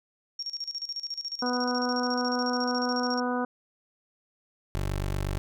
sine tone with tremolo, 5550 Hz, F8, 12 cents flat, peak -30 dBFS, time 0.39-3.2 s, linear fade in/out 5 ms, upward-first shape square, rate 14 Hz, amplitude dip 80%
harmonic tone, 247.5 Hz, B3, 4 cents sharp, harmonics 1 / 2 / 3 / 4 / 5 / 6, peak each -29 / -32 / -34 / -35 / -36 / -37 dBFS, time 1.42-3.45 s, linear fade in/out 5 ms
20% pulse tone, 48.36 Hz, G1, 23 cents flat, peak -23 dBFS, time 4.75-5.38 s, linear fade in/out 0 ms
effects none

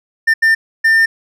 triangle tone bursts at uneven times, 1801 Hz, A6, 40 cents sharp, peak -6 dBFS, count 3, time 0.27-0.34 / 0.42-0.55 / 0.84-1.06 s, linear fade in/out 10 ms, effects none

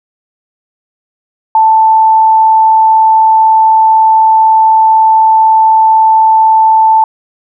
sine tone, 882 Hz, A5, 4 cents sharp, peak -3 dBFS, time 1.55-7.04 s, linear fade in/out 2 ms, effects none

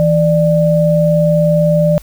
sine tone pair together, 163.17 / 593 Hz, E3 / D5, -17 / +17 cents, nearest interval octave + minor seventh, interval 2234 cents, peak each -11 dBFS, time 0-1.98 s, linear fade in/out 0 ms, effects added 50 Hz sine -35 dBFS peak until 2.02 s + white hiss -43 dBFS RMS until 2.02 s

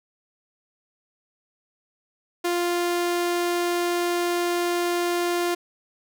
sawtooth tone, 349.2 Hz, F4, in tune, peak -18 dBFS, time 2.44-5.55 s, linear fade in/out 10 ms, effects none

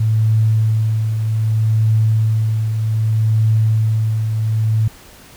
sine tone with tremolo, 110 Hz, A2, in tune, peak -10 dBFS, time 0-4.88 s, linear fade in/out 5 ms, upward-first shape triangle, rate 0.64 Hz, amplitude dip 50%, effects pink hiss -42 dBFS RMS until 5.36 s

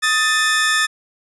sawtooth tone pair together, 1254 / 1771.7 Hz, D#6 / A6, +13 / +11 cents, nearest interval tritone, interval 598 cents, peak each -17 / -12 dBFS, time 0.02-0.87 s, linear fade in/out 20 ms, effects resampled to 24000 Hz

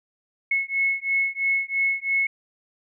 sine beating tone pair, 2187 / 2190 Hz, C#7 / C#7, -24 / -22 cents, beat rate 3 Hz, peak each -24 dBFS, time 0.51-2.27 s, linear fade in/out 5 ms, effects none

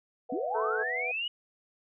sine chord, B suspended fourth, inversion none, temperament equal, 493.9 / 659.3 / 740 Hz, B4 / E5 / F#5, 0 / 0 / 0 cents, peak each -37 / -41 / -39 dBFS, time 0.29-1.12 s, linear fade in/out 10 ms
sine linear sweep, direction up, 233.1 to 2960 Hz, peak -30 dBFS, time 0.32-1.28 s, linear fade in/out 5 ms
harmonic tone, 218.7 Hz, A3, 10 cents flat, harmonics 2 / 3 / 4 / 5 / 6 / 7, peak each -31 / -37 / -42 / -44 / -43 / -42 dBFS, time 0.54-0.84 s, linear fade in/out 20 ms
effects none

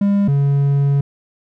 triangle tone pair in turn, 200.9 / 140.63 Hz, G3 / C#3, +43 / +25 cents, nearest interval tritone, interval 618 cents, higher first, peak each -10 dBFS, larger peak neither, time 0.01-0.28 / 0.28-1.01 s, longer second, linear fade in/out 5 ms, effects none

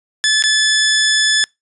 15% pulse tone with dropouts, 1731 Hz, A6, 29 cents flat, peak -5 dBFS, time 0.24-1.44 s, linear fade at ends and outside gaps 0 ms, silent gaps 0.424-0.438 s, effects noise-tail reverb RT60 0.2 s tail -26 dB re dry + resampled to 24000 Hz

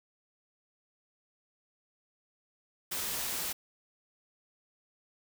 white noise, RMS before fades -35 dBFS, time 2.91-3.53 s, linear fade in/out 10 ms, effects none

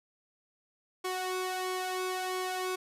sawtooth tone with flanger, 370 Hz, F#4, in tune, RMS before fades -34 dBFS, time 1.04-2.76 s, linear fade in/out 10 ms, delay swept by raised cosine 0.9 to 1.88 ms, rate 1.5 Hz, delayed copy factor +0.65, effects resampled to 32000 Hz + 11-bit

